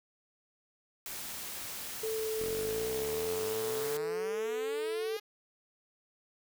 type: noise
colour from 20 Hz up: white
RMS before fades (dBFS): -41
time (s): 1.06-3.97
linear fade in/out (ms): 0
type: tone with vibrato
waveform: sine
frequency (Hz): 439.6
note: A4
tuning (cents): -2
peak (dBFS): -32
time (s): 2.03-5.17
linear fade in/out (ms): 5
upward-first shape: triangle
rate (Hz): 2.7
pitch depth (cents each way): 9
type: exponential sweep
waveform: 5% pulse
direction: up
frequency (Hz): 41.2 to 419.1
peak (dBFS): -30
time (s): 2.39-5.2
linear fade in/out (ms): 10
effects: none